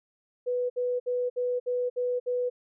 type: tone bursts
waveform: sine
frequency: 494 Hz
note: B4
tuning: in tune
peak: -25 dBFS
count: 7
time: 0.46-2.5 s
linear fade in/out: 20 ms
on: 240 ms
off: 60 ms
effects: none